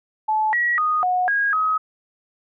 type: tone with pitch steps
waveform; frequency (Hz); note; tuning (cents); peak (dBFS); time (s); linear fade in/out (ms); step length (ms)
sine; 865 / 1918 / 1239 / 729 / 1638 / 1269; A5 / A#6 / D#6 / F#5 / G#6 / D#6; -30 / +49 / -8 / -26 / -24 / +34; -17; 0.28-1.78; 10; 250
effects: none